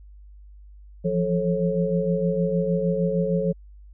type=tone cluster; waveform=sine; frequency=168.7 / 175.2 / 436.5 / 543 Hz; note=E3 / F3 / A4 / C#5; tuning=+40 / +6 / -14 / -36 cents; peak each=-28 / -24 / -26 / -26 dBFS; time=1.04-3.53 s; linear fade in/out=20 ms; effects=added 50 Hz sine -43 dBFS peak until 3.93 s